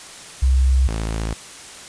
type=tone pair in turn; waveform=sine / sawtooth; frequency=65.41 / 54.9 Hz; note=C2 / A1; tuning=0 / -3 cents; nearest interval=minor third; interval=303 cents; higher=first; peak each=-12 / -18 dBFS; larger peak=first; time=0.42-0.88 / 0.88-1.34 s; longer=neither; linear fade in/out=10 ms; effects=white hiss -38 dBFS RMS until 1.88 s + resampled to 22050 Hz